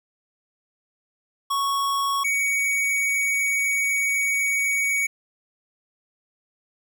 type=tone pair in turn; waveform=square; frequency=1108.7 / 2246 Hz; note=C#6 / C#7; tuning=0 / +22 cents; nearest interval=octave; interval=1222 cents; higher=second; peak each=-22 / -21 dBFS; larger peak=second; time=1.5-2.24 / 2.24-5.07 s; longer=second; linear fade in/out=10 ms; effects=9-bit